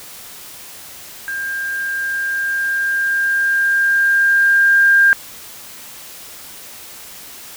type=tone with level ramp; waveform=sine; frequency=1600 Hz; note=G6; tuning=35 cents sharp; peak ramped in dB=-21 to -7 dBFS; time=1.28-5.13 s; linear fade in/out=0 ms; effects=white hiss -36 dBFS RMS until 7.56 s